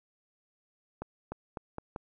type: accelerating click train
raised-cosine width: 1 ms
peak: -23 dBFS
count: 5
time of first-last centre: 1.02-1.961 s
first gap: 300 ms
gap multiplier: 0.84
effects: none